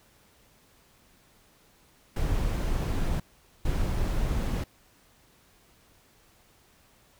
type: noise bursts at uneven times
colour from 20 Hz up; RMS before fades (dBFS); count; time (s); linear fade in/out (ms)
brown; -27; 2; 2.16-3.2 / 3.65-4.64; 5
effects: pink hiss -61 dBFS RMS until 7.19 s